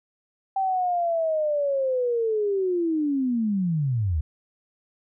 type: linear sweep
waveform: sine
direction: down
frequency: 780 to 70.3 Hz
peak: -21 dBFS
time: 0.56-4.21 s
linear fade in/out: 5 ms
effects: none